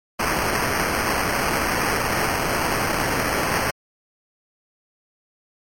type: noise with sample-and-hold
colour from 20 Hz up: blue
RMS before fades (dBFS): -22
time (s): 0.19-3.71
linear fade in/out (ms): 10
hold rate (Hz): 3675
effects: MP3 64 kbps